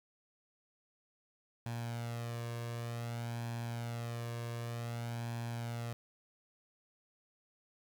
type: tone with flanger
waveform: sawtooth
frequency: 117.6 Hz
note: A#2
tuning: 16 cents sharp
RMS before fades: -40 dBFS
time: 1.66-5.93 s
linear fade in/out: 0 ms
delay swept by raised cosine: 1.2 to 1.81 ms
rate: 0.54 Hz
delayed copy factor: +0.6
effects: none